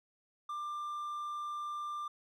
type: tone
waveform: triangle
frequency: 1189 Hz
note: D6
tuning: 21 cents sharp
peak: -35 dBFS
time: 0.49-2.08 s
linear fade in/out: 5 ms
effects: none